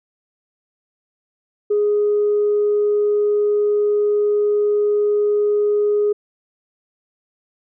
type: tone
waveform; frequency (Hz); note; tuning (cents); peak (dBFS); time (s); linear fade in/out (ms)
sine; 415.3; G#4; 0; -13; 1.7-6.13; 10
effects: tanh soft clip ceiling -10 dBFS